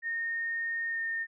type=tone with pitch glide; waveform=sine; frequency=1840 to 1825.2 Hz; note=A#6 to A#6; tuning=-23 to -37 cents; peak=-30 dBFS; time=0.02-1.27 s; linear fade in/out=50 ms; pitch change=-14 cents; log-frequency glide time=0.89-0.99 s; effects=none